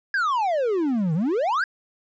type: exponential two-way sweep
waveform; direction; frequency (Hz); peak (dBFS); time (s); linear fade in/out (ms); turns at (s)
triangle; down then up; 1674 to 150.8 to 1674; -18; 0.14-1.64; 2; 1.14
effects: resampled to 16000 Hz + 10-bit